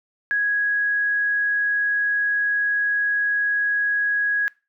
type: tone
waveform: sine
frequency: 1661.2 Hz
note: G#6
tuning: in tune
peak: -18 dBFS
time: 0.31-4.48 s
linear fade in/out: 0 ms
effects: noise-tail reverb RT60 0.3 s tail -23 dB re dry